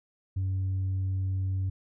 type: tone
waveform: sine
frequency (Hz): 94.9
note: F#2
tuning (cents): +44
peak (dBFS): -24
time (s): 0.36-1.7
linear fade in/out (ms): 10
effects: tanh soft clip ceiling -25 dBFS